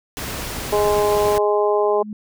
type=noise; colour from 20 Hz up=pink; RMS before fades=-28 dBFS; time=0.17-1.38 s; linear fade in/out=0 ms
type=harmonic tone; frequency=207.7 Hz; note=G#3; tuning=in tune; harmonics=2 / 3 / 4 / 5; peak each=-17 / -21 / -23 / -25 dBFS; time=0.72-2.03 s; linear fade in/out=10 ms
type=tone with exponential growth; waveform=sine; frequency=211.1 Hz; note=G#3; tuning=29 cents sharp; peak=-25 dBFS; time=1.7-2.13 s; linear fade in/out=2 ms; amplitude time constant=92 ms
effects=none